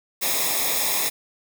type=noise with comb filter; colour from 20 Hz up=white; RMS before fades=-23 dBFS; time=0.21-1.1 s; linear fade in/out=20 ms; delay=0.67 ms; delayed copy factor=-0.75; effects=none